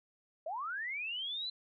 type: linear sweep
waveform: sine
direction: up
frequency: 594 to 4090 Hz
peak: -36 dBFS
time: 0.46-1.5 s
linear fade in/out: 5 ms
effects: none